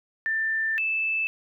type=tone pair in turn; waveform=sine; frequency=1781 / 2631 Hz; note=A6 / E7; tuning=+21 / -4 cents; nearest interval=perfect fifth; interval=675 cents; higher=second; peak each=-23 dBFS; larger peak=neither; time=0.26-0.78 / 0.78-1.27 s; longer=first; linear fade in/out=0 ms; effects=none